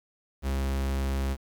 45% pulse tone, 67.5 Hz, C#2, 45 cents flat, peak -26 dBFS, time 0.42-1.37 s, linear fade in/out 50 ms, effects 9-bit

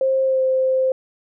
sine tone with pitch glide, 530 to 522.1 Hz, C5 to C5, +22 to -4 cents, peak -15 dBFS, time 0.01-0.92 s, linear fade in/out 2 ms, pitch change -26 cents, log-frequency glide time 0.24-0.42 s, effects none

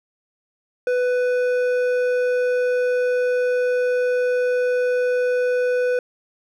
sine tone with hard clipping, 496.9 Hz, B4, 11 cents sharp, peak -19 dBFS, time 0.87-5.99 s, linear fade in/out 2 ms, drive 8 dB, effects none

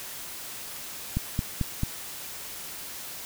click train, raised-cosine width 5 ms, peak -13 dBFS, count 4, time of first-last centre 1.17-1.834 s, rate 4.52 Hz, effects white hiss -39 dBFS RMS until 3.25 s

